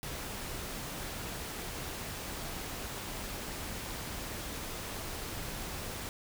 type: noise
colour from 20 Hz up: pink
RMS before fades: -40 dBFS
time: 0.03-6.09 s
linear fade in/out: 0 ms
effects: none